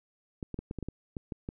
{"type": "clicks", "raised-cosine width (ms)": 3, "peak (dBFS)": -23, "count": 10, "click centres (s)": [0.428, 0.543, 0.59, 0.711, 0.787, 0.827, 0.886, 1.168, 1.322, 1.489], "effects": []}